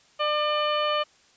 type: harmonic tone with a mistuned harmonic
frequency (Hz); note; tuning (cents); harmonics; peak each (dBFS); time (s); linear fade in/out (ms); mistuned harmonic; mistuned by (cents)
599; D5; +34; 1 / 2 / 3 / 4 / 5 / 6 / 7; -26 / -26 / -37 / -35 / -30 / -44 / -42; 0.19-1.04; 20; 7; +80
effects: white hiss -59 dBFS RMS until 1.36 s + resampled to 16000 Hz